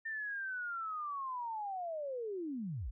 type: linear sweep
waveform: sine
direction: down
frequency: 1810 to 36.71 Hz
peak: -37 dBFS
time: 0.05-2.91 s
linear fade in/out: 10 ms
effects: none